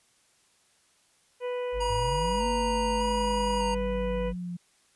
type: harmonic tone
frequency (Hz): 493.9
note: B4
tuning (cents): 0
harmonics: 1 / 2 / 3 / 4 / 5 / 6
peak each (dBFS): -29 / -40 / -50 / -47 / -47 / -50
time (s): 1.4-4.33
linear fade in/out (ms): 50
type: tone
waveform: triangle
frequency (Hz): 51.91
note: G#1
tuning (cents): 0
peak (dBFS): -30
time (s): 1.72-4.36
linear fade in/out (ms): 50
type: tone with vibrato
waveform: square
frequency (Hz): 945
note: A#5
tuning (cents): +23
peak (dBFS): -29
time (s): 1.8-3.75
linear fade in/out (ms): 10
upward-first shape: square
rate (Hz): 0.83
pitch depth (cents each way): 22
type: exponential two-way sweep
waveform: sine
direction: up then down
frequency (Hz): 98 to 234.8 to 174.1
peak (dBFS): -32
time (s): 1.89-4.57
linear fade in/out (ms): 10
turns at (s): 2.46
effects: white hiss -65 dBFS RMS until 4.95 s + resampled to 24000 Hz